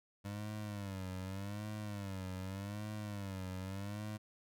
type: tone with vibrato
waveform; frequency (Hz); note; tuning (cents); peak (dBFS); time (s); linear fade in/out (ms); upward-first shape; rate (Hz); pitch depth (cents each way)
25% pulse; 99.5; G2; +26; -37; 0.24-4.18; 20; sine; 0.84; 120
effects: none